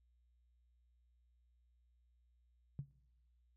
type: tone with exponential decay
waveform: sine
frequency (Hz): 139.9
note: C#3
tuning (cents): +16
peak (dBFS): -36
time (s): 2.79-2.91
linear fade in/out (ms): 0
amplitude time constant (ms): 24
effects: noise-tail reverb RT60 1.0 s tail -22 dB re dry + added 60 Hz sine -70 dBFS peak until 3.56 s